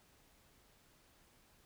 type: silence
effects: pink hiss -68 dBFS RMS until 1.65 s